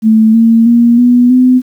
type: tone with pitch steps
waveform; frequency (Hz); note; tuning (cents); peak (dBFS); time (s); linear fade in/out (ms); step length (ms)
sine; 220 / 227.9 / 236.1 / 244.5 / 253.3; A3 / A#3 / A#3 / B3 / B3; 0 / -39 / +22 / -17 / +44; -3; 0.02-1.62; 50; 320
effects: 7-bit

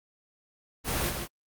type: noise with echo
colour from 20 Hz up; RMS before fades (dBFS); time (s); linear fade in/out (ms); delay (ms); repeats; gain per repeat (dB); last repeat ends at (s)
pink; -29; 0.84-1.13; 50; 150; 1; -5; 1.28
effects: Opus 24 kbps

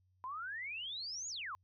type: exponential two-way sweep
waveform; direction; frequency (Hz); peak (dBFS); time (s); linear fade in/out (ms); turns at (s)
sine; up then down; 987.8 to 6970 to 987.8; -40; 0.24-1.55; 0; 1.28
effects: added 92 Hz sine -70 dBFS peak until 1.63 s

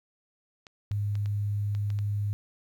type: clicks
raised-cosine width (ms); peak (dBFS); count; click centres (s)
0.2; -29; 7; 0.668 / 0.916 / 1.154 / 1.259 / 1.75 / 1.903 / 1.989
type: tone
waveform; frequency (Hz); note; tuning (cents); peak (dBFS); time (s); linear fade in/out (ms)
sine; 102.7; G#2; -19; -26; 0.91-2.33; 0
effects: 10-bit

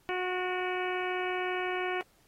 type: harmonic tone with a mistuned harmonic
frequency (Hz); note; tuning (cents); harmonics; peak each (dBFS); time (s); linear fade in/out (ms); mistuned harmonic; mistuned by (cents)
365.2; F#4; -23; 1 / 2 / 3 / 4 / 5 / 6 / 7 / 8; -33 / -36 / -40 / -40 / -40 / -39 / -43 / -45; 0.09-2.01; 0; 6; +62
effects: pink hiss -66 dBFS RMS until 2.27 s + AAC 48 kbps

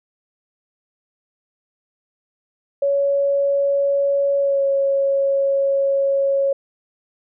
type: tone with pitch glide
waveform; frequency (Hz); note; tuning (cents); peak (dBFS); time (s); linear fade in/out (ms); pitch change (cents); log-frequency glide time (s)
sine; 560 to 551; C#5 to C#5; +18 to -11; -15; 2.82-6.53; 5; -29; 4.39-4.64
effects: none

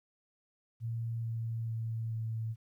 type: tone with pitch steps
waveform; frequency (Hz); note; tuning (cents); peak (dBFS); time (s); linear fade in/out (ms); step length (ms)
sine; 115.1 / 114.11 / 113.12 / 112.15; A#2 / A#2 / A2 / A2; -22 / -36 / +48 / +34; -33; 0.8-2.56; 50; 440
effects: 12-bit

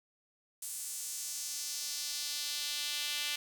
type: tone with high-pass filter sweep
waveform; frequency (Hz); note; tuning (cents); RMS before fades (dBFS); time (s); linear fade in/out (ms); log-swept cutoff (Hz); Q
sawtooth; 293.7; D4; 0; -38; 0.62-3.36; 5; 8700 to 2900; 1.7
effects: 9-bit

